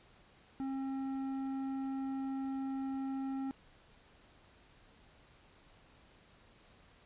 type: tone with tanh clipping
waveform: sine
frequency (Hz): 268.7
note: C4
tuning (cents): +46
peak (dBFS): -37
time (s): 0.6-3.51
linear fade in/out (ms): 0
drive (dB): 10
effects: pink hiss -63 dBFS RMS until 7.05 s + resampled to 8000 Hz